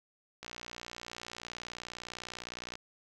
click train, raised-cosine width 0.2 ms, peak -24 dBFS, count 140, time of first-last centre 0.43-2.754 s, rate 59.8 Hz, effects none

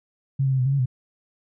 sine tone with pitch steps, 136.4 / 133.9 / 132.1 / 126 / 136.3 / 139.6 / 126.5 Hz, C#3 / C3 / C3 / B2 / C#3 / C#3 / B2, -28 / +40 / +17 / +35 / -29 / +13 / +42 cents, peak -18 dBFS, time 0.39-0.859 s, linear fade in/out 10 ms, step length 67 ms, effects none

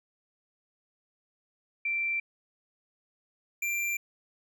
sine / square tone pair in turn, 2349 / 2365 Hz, D7 / D7, 0 / +12 cents, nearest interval unison, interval 12 cents, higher second, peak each -27 / -29 dBFS, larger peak first, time 1.85-2.2 / 3.62-3.97 s, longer neither, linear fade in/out 5 ms, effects none

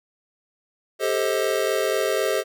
square chord, A half-diminished seventh, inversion third, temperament just, 396 / 440 / 528 / 633.6 Hz, G4 / A4 / C5 / Eb5, +18 / 0 / +16 / +31 cents, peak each -27 dBFS, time 0.99-2.44 s, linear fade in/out 50 ms, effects none

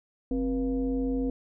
sine tone with frequency modulation, 264 Hz, C4, 16 cents sharp, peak -25 dBFS, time 0.31-1.3 s, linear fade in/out 2 ms, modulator 217 Hz, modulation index 0.82, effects none

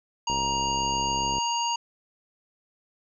harmonic tone, 942 Hz, A#5, 18 cents sharp, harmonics 1 / 3 / 5 / 7, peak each -26 / -31 / -35 / -33 dBFS, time 0.27-1.76 s, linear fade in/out 5 ms
click train, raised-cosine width 2 ms, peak -22 dBFS, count 74, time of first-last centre 0.3-1.383 s, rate 67.4 Hz
effects none

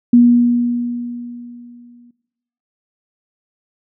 sine tone with exponential decay, 240.5 Hz, B3, 46 cents flat, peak -4 dBFS, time 0.13-2.11 s, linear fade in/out 5 ms, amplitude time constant 430 ms, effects noise-tail reverb RT60 0.9 s tail -18 dB re dry

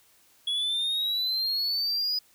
triangle exponential sweep, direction up, 3352 to 4983 Hz, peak -24 dBFS, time 0.47-2.19 s, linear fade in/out 5 ms, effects white hiss -61 dBFS RMS until 2.34 s

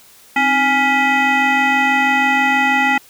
sine tone with frequency modulation, 1396.9 Hz, F6, in tune, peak -10 dBFS, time 0.36-2.98 s, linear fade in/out 5 ms, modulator 568 Hz, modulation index 1.9, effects tanh soft clip ceiling -9 dBFS + white hiss -46 dBFS RMS until 3.09 s

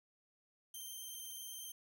5% pulse tone with vibrato, 3136 Hz, G7, in tune, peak -38 dBFS, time 0.74-1.72 s, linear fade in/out 5 ms, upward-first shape sine, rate 18 Hz, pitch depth 14 cents each way, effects 12-bit

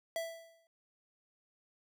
square tone with exponential decay, 661 Hz, E5, 5 cents sharp, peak -33 dBFS, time 0.16-0.67 s, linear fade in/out 1 ms, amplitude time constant 110 ms, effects none

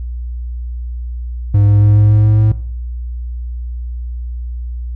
triangle tone with pitch steps, 102 / 102.95 / 103.9 / 104.87 / 105.84 / 106.82 / 107.82 Hz, G#2 / G#2 / G#2 / G#2 / G#2 / G#2 / A2, -31 / -15 / +1 / +17 / +33 / +49 / -35 cents, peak -5 dBFS, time 1.54-2.52 s, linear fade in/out 5 ms, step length 140 ms, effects noise-tail reverb RT60 0.6 s tail -18 dB re dry + added 60 Hz sine -20 dBFS peak until 4.95 s

